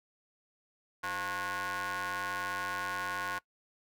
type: ring-modulated tone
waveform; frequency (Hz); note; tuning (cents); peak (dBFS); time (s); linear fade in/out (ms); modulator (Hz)
sawtooth; 188.5; F#3; +32; -27; 1.03-3.39; 10; 1270
effects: noise-tail reverb RT60 0.1 s tail -21 dB re dry